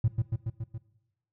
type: tone with echo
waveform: triangle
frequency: 112 Hz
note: A2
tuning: 31 cents sharp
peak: -17 dBFS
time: 0.04-0.08 s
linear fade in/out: 5 ms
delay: 140 ms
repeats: 5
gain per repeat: -3 dB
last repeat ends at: 0.78 s
effects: noise-tail reverb RT60 0.9 s tail -19 dB re dry + tanh soft clip ceiling -17 dBFS